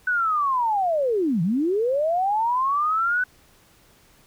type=linear two-way sweep; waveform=sine; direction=down then up; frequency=1510 to 155.56 to 1510 Hz; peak=-19 dBFS; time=0.07-3.24 s; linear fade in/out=5 ms; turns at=1.42 s; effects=pink hiss -56 dBFS RMS until 4.26 s